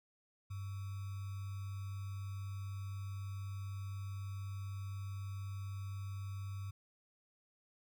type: tone with sample-and-hold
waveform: sine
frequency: 98 Hz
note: G2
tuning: in tune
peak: -40 dBFS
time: 0.5-6.71 s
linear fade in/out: 10 ms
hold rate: 1225 Hz
effects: none